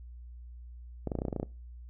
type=clicks; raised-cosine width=2 ms; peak=-19 dBFS; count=11; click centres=1.073 / 1.118 / 1.153 / 1.188 / 1.219 / 1.252 / 1.283 / 1.328 / 1.363 / 1.399 / 1.43 s; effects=noise-tail reverb RT60 0.3 s tail -22 dB re dry + added 60 Hz sine -44 dBFS peak until 1.89 s